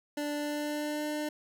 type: tone with pitch glide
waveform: 25% pulse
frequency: 293.7 to 300.7 Hz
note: D4 to D4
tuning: 0 to +41 cents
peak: -28 dBFS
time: 0.17-1.29 s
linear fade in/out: 5 ms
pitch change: +41 cents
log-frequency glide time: 0.34-1.1 s
effects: none